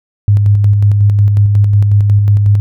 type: tone with tremolo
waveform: sine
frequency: 102.4 Hz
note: G#2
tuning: 24 cents flat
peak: -4 dBFS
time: 0.28-2.6 s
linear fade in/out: 0 ms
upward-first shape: square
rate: 5.5 Hz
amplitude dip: 30%
effects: none